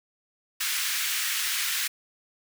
pink high-pass noise, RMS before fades -28 dBFS, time 0.6-1.88 s, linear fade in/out 10 ms, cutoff 1600 Hz, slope 24 dB/octave, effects none

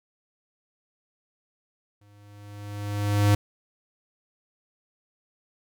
square tone with exponential growth, 102.7 Hz, G#2, 19 cents flat, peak -16 dBFS, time 2.01-3.35 s, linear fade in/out 5 ms, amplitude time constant 290 ms, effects none

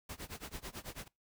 pink noise with tremolo, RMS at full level -43 dBFS, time 0.09-1.08 s, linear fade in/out 5 ms, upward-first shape sine, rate 9.1 Hz, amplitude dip 95%, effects noise-tail reverb RT60 0.2 s tail -22 dB re dry

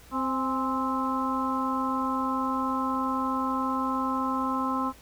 harmonic tone with a mistuned harmonic, 261.6 Hz, C4, in tune, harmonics 1 / 2 / 3 / 4 / 5, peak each -29 / -38 / -36 / -29 / -33 dBFS, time 0.11-4.93 s, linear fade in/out 50 ms, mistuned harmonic 3, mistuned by +69 cents, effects added 60 Hz sine -53 dBFS peak until 5.01 s + pink hiss -53 dBFS RMS until 5.01 s

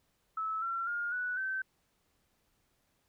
sine tone with pitch steps, 1303 / 1359.1 / 1417.7 / 1478.7 / 1542.4 Hz, E6 / F6 / F6 / F#6 / G6, -20 / -48 / +26 / -1 / -28 cents, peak -32 dBFS, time 0.37-1.62 s, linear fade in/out 5 ms, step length 250 ms, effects pink hiss -75 dBFS RMS until 3.08 s

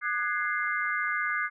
sine chord, Ab dominant seventh, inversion second, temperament equal with one note detuned, 1215.4 / 1480 / 1661.2 / 2093 Hz, Eb6 / Gb6 / Ab6 / C7, -41 / 0 / 0 / 0 cents, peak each -32 dBFS, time 0.01-1.5 s, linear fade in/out 50 ms, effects none

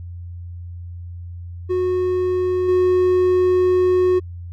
triangle tone with level steps, 365.5 Hz, F#4, 21 cents flat, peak -15 / -11 dBFS, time 1.69-4.2 s, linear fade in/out 20 ms, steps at 2.68 s, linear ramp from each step 10 ms, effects added 87 Hz sine -30 dBFS peak until 4.52 s

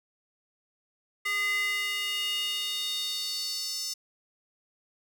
square tone with high-pass filter sweep, 408.4 Hz, G#4, 29 cents flat, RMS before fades -31 dBFS, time 1.25-3.94 s, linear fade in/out 10 ms, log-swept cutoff 1800 to 5500 Hz, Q 4.4, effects none

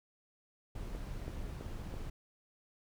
brown noise, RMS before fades -42 dBFS, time 0.75-2.1 s, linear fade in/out 5 ms
click train, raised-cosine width 2 ms, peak -30 dBFS, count 4, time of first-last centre 0.95-1.94 s, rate 3.03 Hz
effects none

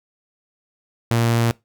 sawtooth tone, 116.54 Hz, A#2, in tune, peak -12 dBFS, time 1.11-1.51 s, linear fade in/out 0 ms, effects noise-tail reverb RT60 0.2 s tail -22 dB re dry

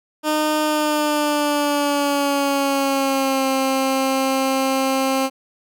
15% pulse tone with pitch glide, 306 to 266.4 Hz, D#4 to C4, -29 to +31 cents, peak -11 dBFS, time 0.23-5.3 s, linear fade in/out 50 ms, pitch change -240 cents, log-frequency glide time 0.61-3.47 s, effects none

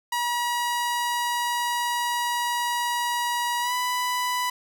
sawtooth tone with pitch glide, 961 to 992 Hz, B5 to B5, -48 to +7 cents, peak -20 dBFS, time 0.12-4.5 s, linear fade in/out 5 ms, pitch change +55 cents, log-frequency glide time 3.61-3.73 s, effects none

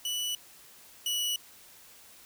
sawtooth tone pair in turn, 2960 / 2941 Hz, F#7 / F#7, 0 / -11 cents, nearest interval unison, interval 11 cents, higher first, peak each -27 / -25 dBFS, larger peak second, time 0.05-0.35 / 1.06-1.36 s, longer neither, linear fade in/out 2 ms, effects white hiss -54 dBFS RMS until 2.25 s

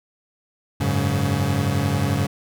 30% pulse chord, F# suspended second, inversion none, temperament equal with one note detuned, 92.5 / 103.83 / 140.61 Hz, F#2 / G#2 / C#3, 0 / 0 / +25 cents, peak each -22 / -21 / -20 dBFS, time 0.8-2.27 s, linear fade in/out 10 ms, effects none

